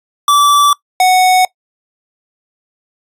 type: tone pair in turn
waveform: square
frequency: 1159 / 739.8 Hz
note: D6 / F#5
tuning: -23 / 0 cents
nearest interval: minor sixth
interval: 777 cents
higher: first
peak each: -7 / -7 dBFS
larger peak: neither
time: 0.28-0.73 / 1-1.45 s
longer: neither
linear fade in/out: 2 ms
effects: noise-tail reverb RT60 0.1 s tail -21 dB re dry + resampled to 32000 Hz